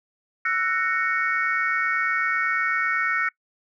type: chord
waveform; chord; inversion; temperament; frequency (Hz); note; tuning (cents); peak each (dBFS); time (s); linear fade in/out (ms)
sine; F# dominant seventh; third; just; 1332 / 1480 / 1850 / 2220; E6 / F#6 / A#6 / C#7; +18 / 0 / -14 / +2; -26; 0.45-3.29; 5
effects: noise-tail reverb RT60 0.1 s tail -23 dB re dry + tanh soft clip ceiling -10 dBFS